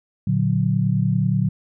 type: chord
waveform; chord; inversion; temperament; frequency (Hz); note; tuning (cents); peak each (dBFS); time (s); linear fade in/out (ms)
sine; Bb augmented; none; equal; 116.54 / 146.83 / 185; Bb2 / D3 / F#3; 0 / 0 / 0; -21; 0.27-1.49; 5
effects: none